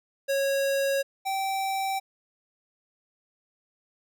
square tone pair in turn, 550 / 775.4 Hz, C#5 / G5, -14 / -19 cents, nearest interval tritone, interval 595 cents, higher second, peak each -24 / -27 dBFS, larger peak first, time 0.28-1.03 / 1.25-2 s, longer neither, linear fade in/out 20 ms, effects none

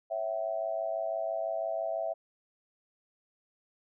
sine tone with amplitude modulation, 659 Hz, E5, 1 cent flat, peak -26 dBFS, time 0.1-2.14 s, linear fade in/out 20 ms, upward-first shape sine, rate 106 Hz, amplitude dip 90%, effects none

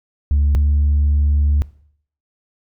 sine tone pair in turn, 72.1 / 72.81 Hz, D2 / D2, -31 / -14 cents, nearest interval unison, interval 17 cents, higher second, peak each -10 dBFS, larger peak neither, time 0.31-0.55 / 0.55-1.62 s, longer second, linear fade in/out 0 ms, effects noise-tail reverb RT60 0.6 s tail -21 dB re dry + tanh soft clip ceiling -10 dBFS

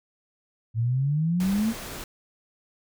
sine exponential sweep, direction up, 110 to 233.1 Hz, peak -21 dBFS, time 0.74-1.74 s, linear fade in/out 50 ms
pink noise, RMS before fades -37 dBFS, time 1.4-2.04 s, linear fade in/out 2 ms
effects none

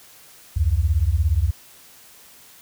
sine beating tone pair, 69.3 / 86.3 Hz, C#2 / F2, 0 / -20 cents, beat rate 17 Hz, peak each -19 dBFS, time 0.56-1.51 s, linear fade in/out 10 ms, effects white hiss -48 dBFS RMS until 2.61 s

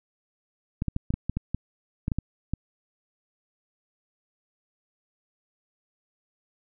clicks, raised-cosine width 5 ms, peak -14 dBFS, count 12, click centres 0.821 / 0.883 / 0.964 / 1.105 / 1.14 / 1.296 / 1.37 / 1.546 / 2.081 / 2.118 / 2.186 / 2.536 s, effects none

